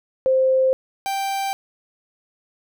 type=tone pair in turn; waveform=sine / 45% pulse; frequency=523.3 / 784.1 Hz; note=C5 / G5; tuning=0 / 0 cents; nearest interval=perfect fifth; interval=700 cents; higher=second; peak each=-14 / -22 dBFS; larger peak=first; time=0.26-0.73 / 1.06-1.53 s; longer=neither; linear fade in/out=0 ms; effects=none